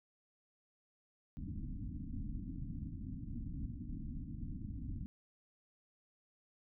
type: low-pass noise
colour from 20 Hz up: pink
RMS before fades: -43 dBFS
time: 1.37-5.06 s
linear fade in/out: 0 ms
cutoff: 300 Hz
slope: 96 dB/octave
effects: none